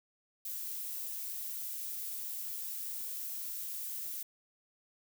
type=noise; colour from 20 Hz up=violet; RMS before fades=-40 dBFS; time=0.45-4.23 s; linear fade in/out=5 ms; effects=none